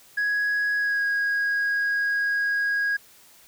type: tone with pitch glide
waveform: sine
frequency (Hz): 1666 to 1644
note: G#6 to G#6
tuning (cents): +5 to -18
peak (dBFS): -19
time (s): 0.17-2.97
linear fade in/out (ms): 10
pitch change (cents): -23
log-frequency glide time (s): 0.77-1.03
effects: tanh soft clip ceiling -20 dBFS + white hiss -53 dBFS RMS until 3.47 s